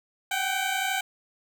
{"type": "tone pair together", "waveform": "15% pulse", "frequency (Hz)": [752.7, 784], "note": ["F#5", "G5"], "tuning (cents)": [29, 0], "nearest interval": "minor second", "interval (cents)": 71, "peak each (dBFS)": -22, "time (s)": [0.31, 1.01], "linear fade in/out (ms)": 5, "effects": []}